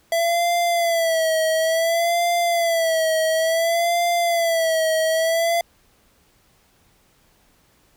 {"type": "tone with vibrato", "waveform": "square", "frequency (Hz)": 665, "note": "E5", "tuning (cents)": 15, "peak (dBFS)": -18, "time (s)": [0.12, 5.61], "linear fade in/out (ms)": 2, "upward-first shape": "sine", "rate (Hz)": 0.57, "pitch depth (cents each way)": 72, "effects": ["pink hiss -59 dBFS RMS until 7.96 s"]}